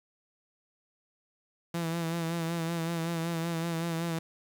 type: tone with vibrato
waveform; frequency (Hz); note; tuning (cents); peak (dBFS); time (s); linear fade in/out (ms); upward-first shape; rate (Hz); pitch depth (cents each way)
sawtooth; 166.7; E3; +20; -26; 1.74-4.19; 5; sine; 5.3; 41
effects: 9-bit